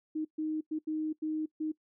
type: tone bursts at uneven times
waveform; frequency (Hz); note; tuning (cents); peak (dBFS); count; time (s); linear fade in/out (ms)
sine; 311.1; D#4; 0; -30; 6; 0.15-0.25 / 0.38-0.61 / 0.71-0.79 / 0.87-1.13 / 1.22-1.46 / 1.6-1.72; 10
effects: noise-tail reverb RT60 0.1 s tail -20 dB re dry